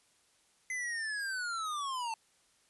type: linear sweep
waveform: square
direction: down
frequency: 2052 to 880 Hz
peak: -35 dBFS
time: 0.7-2.14 s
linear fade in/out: 2 ms
effects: white hiss -69 dBFS RMS until 2.69 s + resampled to 24000 Hz